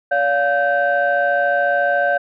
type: tone cluster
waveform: sine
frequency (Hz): 571 / 705 / 1553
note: D5 / F5 / G6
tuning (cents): -49 / +16 / -17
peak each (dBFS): -18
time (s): 0.11-2.18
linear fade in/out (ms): 10
effects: tanh soft clip ceiling -7 dBFS